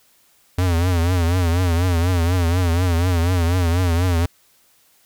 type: tone with vibrato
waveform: square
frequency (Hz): 87.31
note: F2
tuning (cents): 0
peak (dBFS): -16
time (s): 0.58-4.26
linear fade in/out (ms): 5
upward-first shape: triangle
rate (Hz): 4.1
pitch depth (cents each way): 120
effects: white hiss -57 dBFS RMS until 5.05 s